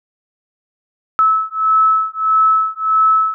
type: beating tone pair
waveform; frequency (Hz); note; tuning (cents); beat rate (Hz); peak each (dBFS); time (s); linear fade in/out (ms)
sine; 1300 / 1301.6; E6 / E6; -24 / -22; 1.6; -14 / -14; 1.19-3.34; 0
effects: none